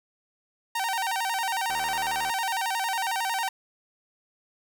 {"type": "tone with vibrato", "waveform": "sawtooth", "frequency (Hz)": 844, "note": "G#5", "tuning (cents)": 28, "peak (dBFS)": -22, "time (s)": [0.75, 3.49], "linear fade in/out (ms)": 5, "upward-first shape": "square", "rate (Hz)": 11, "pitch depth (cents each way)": 160}
{"type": "click train", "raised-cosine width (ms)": 0.5, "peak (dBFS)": -25, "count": 48, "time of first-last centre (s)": [1.7, 2.3], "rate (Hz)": 78.3}
{"effects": []}